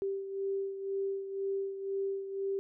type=beating tone pair; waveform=sine; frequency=391.2 / 393.2 Hz; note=G4 / G4; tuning=-4 / +5 cents; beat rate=2 Hz; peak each=-33 / -40 dBFS; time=0.02-2.59 s; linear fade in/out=0 ms; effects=none

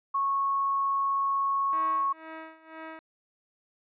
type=tone; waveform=sine; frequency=1101 Hz; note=C#6; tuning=12 cents flat; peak=-24 dBFS; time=0.14-2.13 s; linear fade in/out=10 ms
type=tone with tremolo; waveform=10% pulse; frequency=320 Hz; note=D#4; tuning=49 cents sharp; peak=-30 dBFS; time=1.73-2.99 s; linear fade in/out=0 ms; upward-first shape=sine; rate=2 Hz; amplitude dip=85%
effects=resampled to 8000 Hz

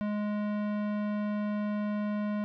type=tone with tanh clipping; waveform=sine; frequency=208.6 Hz; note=G#3; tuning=8 cents sharp; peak=-31 dBFS; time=0.01-2.44 s; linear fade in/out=0 ms; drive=18 dB; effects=none

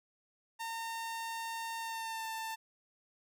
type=tone with pitch glide; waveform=sawtooth; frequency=912 to 892.2 Hz; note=A#5 to A5; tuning=-38 to +24 cents; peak=-34 dBFS; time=0.59-2.56 s; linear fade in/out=20 ms; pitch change=-38 cents; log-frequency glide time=1.79-2.27 s; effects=none

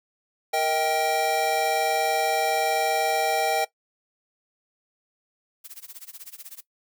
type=chord; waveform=square; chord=Eb major; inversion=second; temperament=equal with one note detuned; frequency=466.2 / 634.2 / 784 Hz; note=Bb4 / Eb5 / G5; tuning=0 / +33 / 0 cents; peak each=-30 / -28 / -24 dBFS; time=0.53-3.65 s; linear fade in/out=10 ms
type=noise with tremolo; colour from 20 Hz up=blue; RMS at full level=-39 dBFS; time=5.64-6.61 s; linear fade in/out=10 ms; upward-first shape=sine; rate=16 Hz; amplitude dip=95%
effects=noise-tail reverb RT60 0.1 s tail -18 dB re dry

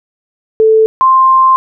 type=tone pair in turn; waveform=sine; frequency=440 / 1050.4 Hz; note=A4 / C6; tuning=0 / +6 cents; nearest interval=octave + minor third; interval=1506 cents; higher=second; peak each=-4 dBFS; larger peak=neither; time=0.6-0.86 / 1.01-1.56 s; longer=second; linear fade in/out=0 ms; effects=none

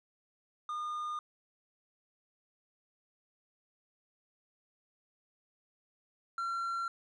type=tone pair in turn; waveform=triangle; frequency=1217 / 1366 Hz; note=D#6 / F6; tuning=-39 / -39 cents; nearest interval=major second; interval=200 cents; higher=second; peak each=-33 / -31 dBFS; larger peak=second; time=0.69-1.19 / 6.38-6.88 s; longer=neither; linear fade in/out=2 ms; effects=resampled to 22050 Hz

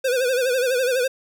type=tone with vibrato; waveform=square; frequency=507 Hz; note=B4; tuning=45 cents sharp; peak=-19 dBFS; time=0.04-1.08 s; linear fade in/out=10 ms; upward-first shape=sine; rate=12 Hz; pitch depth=91 cents each way; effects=none

